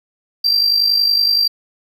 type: tone with amplitude modulation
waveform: triangle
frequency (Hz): 4713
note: D8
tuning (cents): +5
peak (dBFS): -8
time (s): 0.44-1.48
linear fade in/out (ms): 10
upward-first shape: sine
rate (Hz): 50.7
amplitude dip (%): 60
effects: none